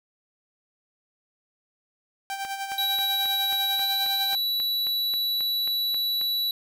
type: tone with tremolo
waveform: sawtooth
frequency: 784 Hz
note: G5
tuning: in tune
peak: -24 dBFS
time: 2.3-4.35 s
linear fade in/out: 0 ms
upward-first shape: sine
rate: 10 Hz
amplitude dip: 55%
type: click train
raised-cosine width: 0.3 ms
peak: -23 dBFS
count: 15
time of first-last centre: 2.45-6.213 s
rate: 3.72 Hz
type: tone with pitch glide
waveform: square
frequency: 3900 to 3936 Hz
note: B7 to B7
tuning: -23 to -7 cents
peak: -24 dBFS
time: 2.78-6.51 s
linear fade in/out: 2 ms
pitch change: +16 cents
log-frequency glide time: 3.74-3.84 s
effects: none